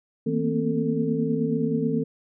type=tone cluster; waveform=sine; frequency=160.3 / 227.4 / 236.8 / 263.6 / 446 Hz; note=E3 / A#3 / A#3 / C4 / A4; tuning=-48 / -43 / +27 / +13 / +23 cents; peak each=-28 dBFS; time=0.26-2.04 s; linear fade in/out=10 ms; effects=none